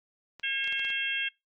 clicks, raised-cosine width 0.2 ms, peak -29 dBFS, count 7, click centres 0.397 / 0.643 / 0.676 / 0.725 / 0.795 / 0.849 / 0.903 s
harmonic tone, 540 Hz, C#5, 45 cents flat, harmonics 3 / 4 / 5 / 6, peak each -34 / -36 / -32 / -34 dBFS, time 0.43-1.29 s, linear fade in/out 10 ms
effects noise-tail reverb RT60 0.2 s tail -23 dB re dry + AAC 64 kbps

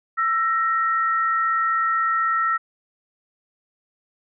sine tone pair together, 1332 / 1870.6 Hz, E6 / A#6, +18 / +6 cents, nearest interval tritone, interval 588 cents, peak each -19 / -25 dBFS, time 0.17-2.58 s, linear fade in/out 20 ms, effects none

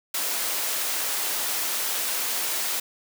white high-pass noise, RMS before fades -27 dBFS, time 0.14-2.8 s, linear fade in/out 5 ms, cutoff 360 Hz, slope 12 dB/octave, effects none

